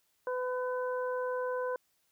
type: harmonic tone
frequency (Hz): 503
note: B4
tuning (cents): +32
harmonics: 1 / 2 / 3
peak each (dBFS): -32 / -38 / -42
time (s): 0.27-1.76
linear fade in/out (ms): 2
effects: white hiss -74 dBFS RMS until 2.11 s